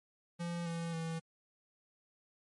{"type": "tone with pitch steps", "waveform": "square", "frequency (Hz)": [171.6, 167.58, 163.66], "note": ["F3", "E3", "E3"], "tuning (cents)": [-30, 29, -12], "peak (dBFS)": -37, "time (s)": [0.39, 1.2], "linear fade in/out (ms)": 20, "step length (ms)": 270, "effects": ["MP3 48 kbps"]}